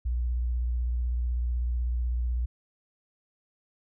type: tone with vibrato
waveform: sine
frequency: 60.3 Hz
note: B1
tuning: 41 cents flat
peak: -25 dBFS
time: 0.05-2.46 s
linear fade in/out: 10 ms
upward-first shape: square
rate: 16 Hz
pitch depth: 37 cents each way
effects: none